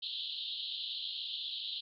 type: band-pass noise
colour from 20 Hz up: white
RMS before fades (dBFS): -40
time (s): 0.02-1.81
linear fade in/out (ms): 10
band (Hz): 3000 to 4200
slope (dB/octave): 96
effects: none